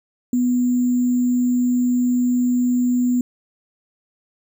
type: tone with sample-and-hold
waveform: sine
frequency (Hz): 246.9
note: B3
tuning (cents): 0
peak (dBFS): -15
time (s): 0.33-3.21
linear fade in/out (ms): 2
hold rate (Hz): 7350
effects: none